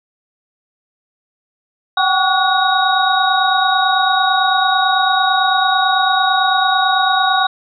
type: tone cluster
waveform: sine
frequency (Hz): 750 / 779 / 1128 / 1454 / 3788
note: F#5 / G5 / C#6 / F#6 / A#7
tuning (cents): +23 / -11 / +30 / -31 / +27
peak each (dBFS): -18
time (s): 1.97-7.47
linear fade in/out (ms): 5
effects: none